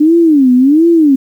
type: tone with vibrato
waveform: sine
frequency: 290.8 Hz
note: D4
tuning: 17 cents flat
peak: -4 dBFS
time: 0-1.16 s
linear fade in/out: 10 ms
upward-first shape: sine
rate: 1.4 Hz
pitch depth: 270 cents each way
effects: 7-bit